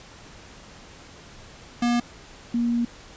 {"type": "tone pair in turn", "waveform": ["square", "sine"], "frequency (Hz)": [239.5, 236.7], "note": ["A#3", "A#3"], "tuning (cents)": [47, 27], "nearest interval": "unison", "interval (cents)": 20, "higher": "first", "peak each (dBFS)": -20, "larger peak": "neither", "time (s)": [[1.82, 2], [2.54, 2.85]], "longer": "second", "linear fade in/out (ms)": 5, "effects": ["pink hiss -46 dBFS RMS until 3.16 s", "resampled to 16000 Hz"]}